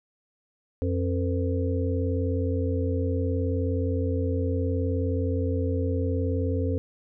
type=harmonic tone with a mistuned harmonic; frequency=89.4 Hz; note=F2; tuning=41 cents sharp; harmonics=1 / 3 / 5 / 6; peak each=-25 / -30 / -32 / -33 dBFS; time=0.82-6.78 s; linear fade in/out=0 ms; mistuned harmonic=6; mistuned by=-100 cents; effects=none